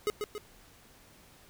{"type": "tone with echo", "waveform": "square", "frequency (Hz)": 420, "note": "G#4", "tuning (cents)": 19, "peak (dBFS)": -27, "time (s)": [0.07, 0.1], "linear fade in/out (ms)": 0, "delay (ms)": 140, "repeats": 2, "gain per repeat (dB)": -5, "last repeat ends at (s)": 0.38, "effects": ["pink hiss -58 dBFS RMS until 1.49 s"]}